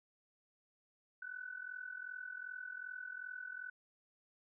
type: tone with amplitude modulation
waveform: sine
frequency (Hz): 1497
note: F#6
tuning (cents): +20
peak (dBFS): -40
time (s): 1.22-3.7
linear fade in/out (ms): 5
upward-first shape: sine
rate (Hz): 42.6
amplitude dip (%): 80
effects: none